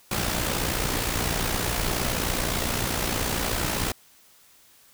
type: noise with amplitude modulation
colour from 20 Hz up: pink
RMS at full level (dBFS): -24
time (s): 0.11-3.92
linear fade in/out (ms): 5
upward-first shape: sine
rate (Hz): 59.4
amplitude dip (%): 55
effects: white hiss -56 dBFS RMS until 4.93 s